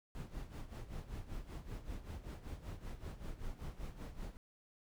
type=noise with tremolo; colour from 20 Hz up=brown; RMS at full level=-43 dBFS; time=0.15-4.37 s; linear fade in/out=0 ms; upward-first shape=sine; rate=5.2 Hz; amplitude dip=75%; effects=none